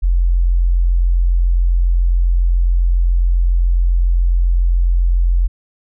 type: tone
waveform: sine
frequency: 43.65 Hz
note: F1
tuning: in tune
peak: -10 dBFS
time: 0.02-5.48 s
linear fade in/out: 20 ms
effects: none